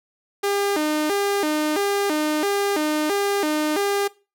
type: tone with vibrato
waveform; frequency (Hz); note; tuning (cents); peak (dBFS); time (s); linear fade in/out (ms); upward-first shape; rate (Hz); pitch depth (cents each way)
sawtooth; 350; F4; +4; -16; 0.43-4.08; 10; square; 1.5; 240
effects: noise-tail reverb RT60 0.3 s tail -20 dB re dry